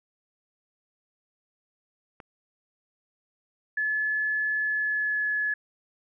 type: click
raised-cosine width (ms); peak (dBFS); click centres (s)
0.5; -28; 2.202
type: tone with pitch glide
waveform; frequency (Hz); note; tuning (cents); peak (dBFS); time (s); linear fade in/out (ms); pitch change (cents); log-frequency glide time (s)
sine; 1719 to 1705.2; A6 to G#6; -41 to +45; -24; 3.77-5.54; 5; -14; 4.58-5.26
effects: none